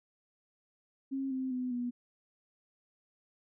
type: tone with pitch steps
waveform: sine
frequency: 270 / 261 / 252.2 / 243.8 Hz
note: C#4 / C4 / B3 / B3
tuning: -45 / -4 / +36 / -22 cents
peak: -32 dBFS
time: 1.11-1.91 s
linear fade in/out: 20 ms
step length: 200 ms
effects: none